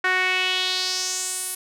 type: tone with band-pass filter sweep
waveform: sawtooth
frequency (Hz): 370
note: F#4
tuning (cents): 0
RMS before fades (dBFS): -24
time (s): 0.04-1.55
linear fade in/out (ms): 5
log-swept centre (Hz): 1700 to 11000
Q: 3
effects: none